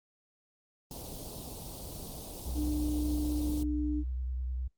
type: band-stop noise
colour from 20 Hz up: pink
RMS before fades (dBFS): -42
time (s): 0.91-3.63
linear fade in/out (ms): 2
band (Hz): 830 to 3600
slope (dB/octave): 24
type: tone with vibrato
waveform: sine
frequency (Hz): 63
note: B1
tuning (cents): +35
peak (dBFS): -32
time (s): 2.46-4.68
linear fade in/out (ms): 10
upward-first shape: sine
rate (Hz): 9.9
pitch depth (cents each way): 37
type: tone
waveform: sine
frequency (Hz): 300.1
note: D4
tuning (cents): +38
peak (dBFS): -30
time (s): 2.54-4.04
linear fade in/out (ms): 50
effects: noise-tail reverb RT60 0.1 s tail -23 dB re dry + Opus 32 kbps